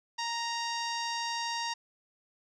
sawtooth tone with low-pass filter, 932.3 Hz, A#5, in tune, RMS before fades -34 dBFS, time 0.18-1.74 s, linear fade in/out 10 ms, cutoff 5400 Hz, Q 3.1, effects none

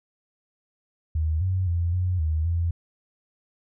sine tone with pitch steps, 78.7 / 93.2 / 85.6 / 90.9 / 78.6 / 84.8 Hz, D#2 / F#2 / F2 / F#2 / D#2 / E2, +20 / +13 / -34 / -30 / +18 / +50 cents, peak -21 dBFS, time 1.15-2.71 s, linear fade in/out 5 ms, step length 260 ms, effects none

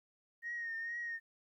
sine tone with vibrato, 1857 Hz, A#6, 7 cents flat, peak -37 dBFS, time 0.42-1.2 s, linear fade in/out 50 ms, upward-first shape triangle, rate 2.2 Hz, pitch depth 48 cents each way, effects tanh soft clip ceiling -33 dBFS + 13-bit

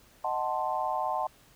sine chord, D# diminished seventh, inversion none, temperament equal with one note detuned, 622.3 / 745.1 / 880 / 1046.5 Hz, D#5 / F#5 / A5 / C6, 0 / +12 / 0 / 0 cents, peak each -35 / -32 / -32 / -34 dBFS, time 0.24-1.27 s, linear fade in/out 5 ms, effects pink hiss -59 dBFS RMS until 1.55 s

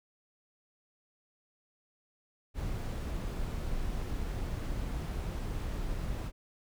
brown noise, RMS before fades -35 dBFS, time 2.54-6.32 s, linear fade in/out 50 ms, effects none

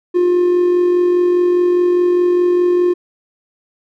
triangle tone with amplitude modulation, 355.1 Hz, F4, 29 cents sharp, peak -6 dBFS, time 0.14-2.94 s, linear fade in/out 20 ms, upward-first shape sine, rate 44.9 Hz, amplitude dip 40%, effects tanh soft clip ceiling -3 dBFS

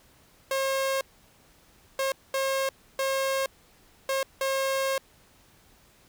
sawtooth tone bursts at uneven times, 538 Hz, C5, 48 cents sharp, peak -21 dBFS, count 6, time 0.51-1.01 / 1.99-2.12 / 2.34-2.69 / 2.99-3.46 / 4.09-4.23 / 4.41-4.98 s, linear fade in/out 2 ms, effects pink hiss -59 dBFS RMS until 6.08 s

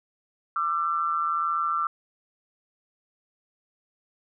sine tone pair together, 1185 / 1346.5 Hz, D6 / E6, +15 / +36 cents, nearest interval major second, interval 221 cents, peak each -26 dBFS, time 0.56-1.87 s, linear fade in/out 2 ms, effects none

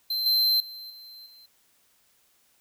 square tone with level steps, 4107 Hz, C8, 33 cents flat, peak -26 / -20 / -39 / -44 / -50 dBFS, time 0.1-1.46 s, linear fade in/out 5 ms, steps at 0.26 / 0.6 / 0.9 / 1.26 s, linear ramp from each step 2 ms, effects white hiss -65 dBFS RMS until 2.6 s

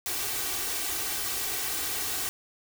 white noise with comb filter, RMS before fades -31 dBFS, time 0.06-2.29 s, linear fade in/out 0 ms, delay 2.6 ms, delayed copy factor +0.65, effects none

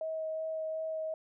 sine tone with vibrato, 636 Hz, D#5, 38 cents sharp, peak -33 dBFS, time 0.01-1.14 s, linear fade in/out 2 ms, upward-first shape sine, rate 2.7 Hz, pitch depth 9 cents each way, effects none

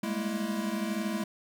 square tone cluster, 199 / 211.5 / 232.8 / 332.2 Hz, G3 / G#3 / A#3 / E4, +26 / +32 / -2 / +13 cents, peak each -39 / -33 / -38 / -38 dBFS, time 0.03-1.24 s, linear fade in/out 5 ms, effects none

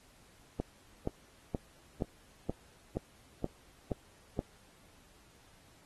click train, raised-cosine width 2 ms, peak -19 dBFS, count 9, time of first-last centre 0.6-4.391 s, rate 2.11 Hz, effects pink hiss -63 dBFS RMS until 5.85 s + AAC 32 kbps

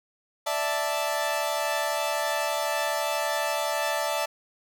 sawtooth chord, D suspended second, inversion none, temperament equal, 587.3 / 659.3 / 880 Hz, D5 / E5 / A5, 0 / 0 / 0 cents, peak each -26 dBFS, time 0.46-4.26 s, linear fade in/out 10 ms, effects none

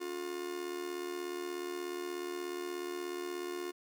45% pulse tone with amplitude modulation, 356.5 Hz, F4, 36 cents sharp, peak -34 dBFS, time 0-3.72 s, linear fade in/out 20 ms, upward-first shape sine, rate 76.7 Hz, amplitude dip 70%, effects none

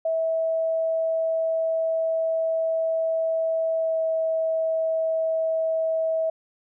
sine tone with pitch glide, 650 to 645.9 Hz, E5 to E5, -24 to -35 cents, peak -21 dBFS, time 0.05-6.3 s, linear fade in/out 5 ms, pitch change -11 cents, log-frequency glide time 3.76-4 s, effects none

